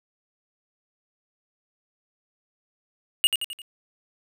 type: tone with echo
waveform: square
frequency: 2860 Hz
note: F7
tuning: 41 cents sharp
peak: -15 dBFS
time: 3.24-3.27 s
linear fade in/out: 0 ms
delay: 87 ms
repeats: 4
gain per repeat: -6 dB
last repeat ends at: 3.618 s
effects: none